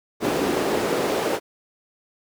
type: noise with high-pass filter sweep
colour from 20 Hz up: brown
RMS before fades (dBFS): -23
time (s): 0.2-1.4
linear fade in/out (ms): 50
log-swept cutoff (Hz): 300 to 450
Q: 1.6
effects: none